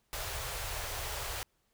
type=band-stop noise; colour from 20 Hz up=pink; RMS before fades=-38 dBFS; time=0.13-1.43 s; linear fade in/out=0 ms; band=110 to 470 Hz; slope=24 dB/octave; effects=pink hiss -75 dBFS RMS until 1.73 s